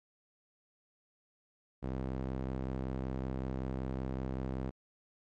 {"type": "tone with band-pass filter", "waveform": "sawtooth", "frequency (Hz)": 65.3, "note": "C2", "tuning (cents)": -3, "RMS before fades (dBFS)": -37, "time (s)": [1.82, 4.71], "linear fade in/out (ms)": 20, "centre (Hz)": 270, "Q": 0.53, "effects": ["MP3 48 kbps"]}